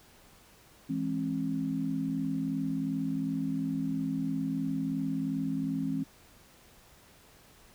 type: chord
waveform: sine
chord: E augmented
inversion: none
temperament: equal with one note detuned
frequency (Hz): 164.81 / 207.7 / 267.3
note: E3 / G#3 / B#3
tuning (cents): 0 / 0 / +37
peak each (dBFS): -35 / -36 / -31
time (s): 0.89-6.04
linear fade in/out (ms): 10
effects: pink hiss -58 dBFS RMS until 7.74 s